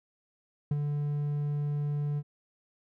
triangle tone with ADSR envelope, 146.2 Hz, D3, 7 cents flat, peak -21 dBFS, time 0.71-2.23 s, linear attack 4 ms, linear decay 32 ms, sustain -5 dB, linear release 50 ms, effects none

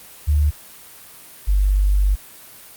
sine tone pair in turn, 74 / 48.94 Hz, D2 / G1, +14 / -2 cents, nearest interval perfect fifth, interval 716 cents, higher first, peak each -13 dBFS, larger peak neither, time 0.27-0.51 / 1.47-2.16 s, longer second, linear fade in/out 20 ms, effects white hiss -42 dBFS RMS until 2.76 s + Opus 32 kbps

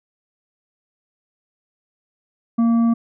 sine tone with frequency modulation, 232 Hz, A#3, 8 cents flat, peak -13 dBFS, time 2.58-2.94 s, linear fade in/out 10 ms, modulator 921 Hz, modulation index 0.23, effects none

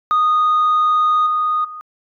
sine tone with level steps, 1237 Hz, D#6, 10 cents flat, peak -10 / -14 / -29 dBFS, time 0.11-1.81 s, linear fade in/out 0 ms, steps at 1.26 / 1.64 s, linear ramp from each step 10 ms, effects tanh soft clip ceiling -10 dBFS

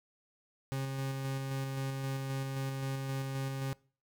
40% pulse tone with tremolo, 134.9 Hz, C#3, 47 cents flat, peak -32 dBFS, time 0.72-3.73 s, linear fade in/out 0 ms, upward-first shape square, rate 3.8 Hz, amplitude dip 25%, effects noise-tail reverb RT60 0.4 s tail -23 dB re dry

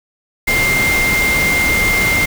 sine tone in noise, 2100 Hz, C7, 6 cents sharp, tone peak -13 dBFS, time 0.47-2.26 s, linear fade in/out 10 ms, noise pink, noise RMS -19 dBFS, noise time 0.47-2.26 s, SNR +3 dB, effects none

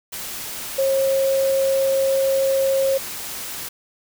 sine tone in noise, 540 Hz, C#5, 45 cents flat, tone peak -16 dBFS, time 0.78-2.98 s, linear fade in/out 10 ms, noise white, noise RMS -31 dBFS, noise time 0.12-3.69 s, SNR +12 dB, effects none

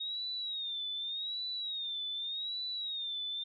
sine tone with vibrato, 3729 Hz, A#7, in tune, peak -35 dBFS, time 0-3.44 s, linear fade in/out 10 ms, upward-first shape sine, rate 0.85 Hz, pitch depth 110 cents each way, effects none

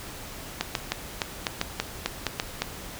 clicks, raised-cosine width 0.2 ms, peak -7 dBFS, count 11, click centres 0.61 / 0.752 / 0.92 / 1.218 / 1.468 / 1.614 / 1.8 / 2.06 / 2.267 / 2.399 / 2.62 s, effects pink hiss -40 dBFS RMS until 2.99 s

